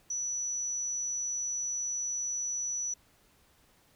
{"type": "tone", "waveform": "sine", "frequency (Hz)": 5920, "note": "F#8", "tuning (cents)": 0, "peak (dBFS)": -31, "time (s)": [0.1, 2.94], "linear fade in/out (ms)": 5, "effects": ["pink hiss -65 dBFS RMS until 3.95 s"]}